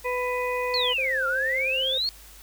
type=harmonic tone; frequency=497.2 Hz; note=B4; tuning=12 cents sharp; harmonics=1 / 2 / 4 / 5; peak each=-27 / -30 / -33 / -34 dBFS; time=0.04-0.94 s; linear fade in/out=20 ms
type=exponential two-way sweep; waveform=sine; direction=down then up; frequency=4435 to 1363 to 4435 Hz; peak=-23 dBFS; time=0.74-2.09 s; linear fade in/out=0 ms; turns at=1.27 s
type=tone with vibrato; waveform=triangle; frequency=525 Hz; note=C5; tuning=6 cents sharp; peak=-28 dBFS; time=0.98-1.98 s; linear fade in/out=5 ms; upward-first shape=sine; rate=16 Hz; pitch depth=14 cents each way
effects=added 50 Hz sine -49 dBFS peak until 2.42 s + white hiss -49 dBFS RMS until 2.42 s